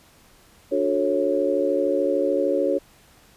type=chord; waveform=sine; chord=D major seventh; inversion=none; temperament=just; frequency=293.7 / 367.1 / 440.5 / 550.6 Hz; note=D4 / F#4 / A4 / C#5; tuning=0 / -14 / +2 / -12 cents; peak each=-26 / -25 / -26 / -22 dBFS; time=0.71-2.79 s; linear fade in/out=20 ms; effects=pink hiss -54 dBFS RMS until 3.36 s + resampled to 32000 Hz